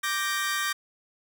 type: chord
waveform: sawtooth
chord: G minor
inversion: second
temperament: equal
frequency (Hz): 1174.7 / 1568 / 1864.7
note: D6 / G6 / Bb6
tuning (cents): 0 / 0 / 0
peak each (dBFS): -27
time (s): 0.03-0.73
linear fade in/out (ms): 10
effects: none